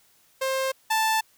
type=tone pair in turn; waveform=sawtooth; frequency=530 / 881 Hz; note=C5 / A5; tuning=+22 / +2 cents; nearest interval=major sixth; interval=880 cents; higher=second; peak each=-20 / -17 dBFS; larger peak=second; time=0.41-0.72 / 0.9-1.21 s; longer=neither; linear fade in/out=10 ms; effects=white hiss -61 dBFS RMS until 1.37 s

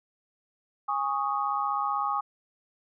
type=chord; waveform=sine; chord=Ab suspended fourth; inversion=none; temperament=equal with one note detuned; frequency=822.5 / 1108.7 / 1244.5 Hz; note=Ab5 / Db6 / Eb6; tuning=-17 / 0 / 0 cents; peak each=-30 dBFS; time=0.88-2.21 s; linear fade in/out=10 ms; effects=none

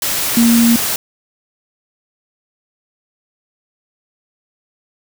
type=tone in noise; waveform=sine; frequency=233.1 Hz; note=A#3; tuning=in tune; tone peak=-8 dBFS; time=0.37-0.76 s; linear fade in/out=2 ms; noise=white; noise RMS=-18 dBFS; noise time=0.02-0.96 s; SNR=+7 dB; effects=none

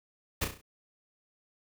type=noise with echo; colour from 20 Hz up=pink; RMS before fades=-29 dBFS; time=0.41-0.45 s; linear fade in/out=10 ms; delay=33 ms; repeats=5; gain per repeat=-6 dB; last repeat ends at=0.615 s; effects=none

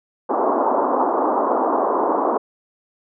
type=band-pass noise; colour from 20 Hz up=white; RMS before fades=-19 dBFS; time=0.29-2.38 s; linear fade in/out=10 ms; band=250 to 1100 Hz; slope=48 dB/octave; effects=none

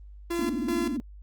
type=tone with tremolo; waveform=45% pulse; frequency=341.5 Hz; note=F4; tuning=39 cents flat; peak=-27 dBFS; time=0.3-0.97 s; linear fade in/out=10 ms; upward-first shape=square; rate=2.6 Hz; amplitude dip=75%
type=tone with vibrato; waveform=sine; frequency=265.7 Hz; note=C4; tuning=27 cents sharp; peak=-27 dBFS; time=0.39-1 s; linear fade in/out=0 ms; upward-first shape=sine; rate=18 Hz; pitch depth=270 cents each way
effects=added 50 Hz sine -43 dBFS peak until 1.22 s + Opus 24 kbps

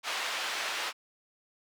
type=band-pass noise; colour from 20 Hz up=white; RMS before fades=-34 dBFS; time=0.03-0.93 s; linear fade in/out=50 ms; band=640 to 3400 Hz; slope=12 dB/octave; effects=none

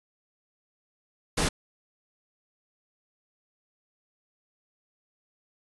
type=noise; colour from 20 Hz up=pink; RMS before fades=-25 dBFS; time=1.37-1.49 s; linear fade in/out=10 ms; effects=resampled to 24000 Hz

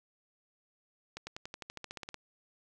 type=accelerating click train; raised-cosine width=0.2 ms; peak=-24 dBFS; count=14; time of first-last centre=1.17-2.143 s; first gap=100 ms; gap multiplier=0.95; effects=none

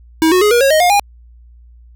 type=tone with pitch steps; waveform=square; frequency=320.8 / 366.4 / 418.4 / 477.9 / 545.8 / 623.3 / 711.9 / 813 Hz; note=E4 / F#4 / G#4 / A#4 / C#5 / D#5 / F5 / G#5; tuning=-47 / -17 / +13 / +43 / -27 / +3 / +33 / -37 cents; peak=-9 dBFS; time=0.22-0.996 s; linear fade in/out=0 ms; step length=97 ms; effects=added 59 Hz sine -39 dBFS peak until 1.95 s

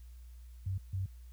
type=tone bursts at uneven times; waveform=sine; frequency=95.2 Hz; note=F#2; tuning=50 cents sharp; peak=-32 dBFS; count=2; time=0.66-0.78 / 0.93-1.06 s; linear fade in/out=5 ms; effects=added 60 Hz sine -48 dBFS peak until 1.32 s + white hiss -69 dBFS RMS until 1.32 s

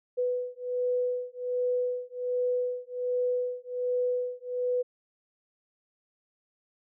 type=beating tone pair; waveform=sine; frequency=495.3 / 496.6 Hz; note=B4 / B4; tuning=+5 / +9 cents; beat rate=1.3 Hz; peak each=-30 dBFS; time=0.17-4.83 s; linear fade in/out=20 ms; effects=none

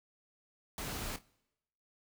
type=noise with echo; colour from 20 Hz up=pink; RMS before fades=-40 dBFS; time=0.78-1.16 s; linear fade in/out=0 ms; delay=27 ms; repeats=2; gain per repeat=-13 dB; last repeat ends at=1.214 s; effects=noise-tail reverb RT60 0.9 s tail -24 dB re dry

